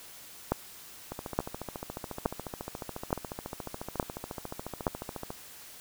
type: two click trains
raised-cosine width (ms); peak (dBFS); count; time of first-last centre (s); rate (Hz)
1; -11 / -22; 6 / 60; 0.52-4.868 / 1.12-5.304; 1.15 / 14.1
effects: white hiss -49 dBFS RMS until 5.8 s